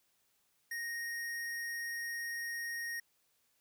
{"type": "tone", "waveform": "square", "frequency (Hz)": 1864.7, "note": "A#6", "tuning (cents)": 0, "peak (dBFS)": -38, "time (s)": [0.71, 3], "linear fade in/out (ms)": 5, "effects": ["white hiss -75 dBFS RMS until 3.6 s"]}